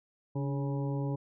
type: harmonic tone with a mistuned harmonic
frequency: 138.59 Hz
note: C#3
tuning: in tune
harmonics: 1 / 2 / 3 / 4 / 6 / 7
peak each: -31 / -37 / -41 / -43 / -47 / -48 dBFS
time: 0.35-1.16 s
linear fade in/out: 10 ms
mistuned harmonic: 2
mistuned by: +57 cents
effects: none